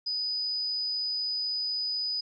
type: tone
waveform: sine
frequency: 4978 Hz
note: D#8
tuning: in tune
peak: -28 dBFS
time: 0.06-2.21 s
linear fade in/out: 10 ms
effects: none